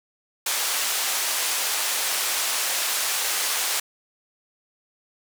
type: band-pass noise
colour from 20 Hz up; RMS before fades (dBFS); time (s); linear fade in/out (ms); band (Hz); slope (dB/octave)
white; -25; 0.46-3.8; 5; 610 to 11000; 12
effects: none